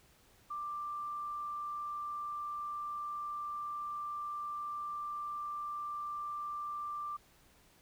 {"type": "tone", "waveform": "sine", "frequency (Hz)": 1181, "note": "D6", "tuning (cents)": 9, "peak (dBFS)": -37, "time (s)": [0.5, 7.17], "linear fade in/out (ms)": 10, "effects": ["pink hiss -65 dBFS RMS until 7.81 s"]}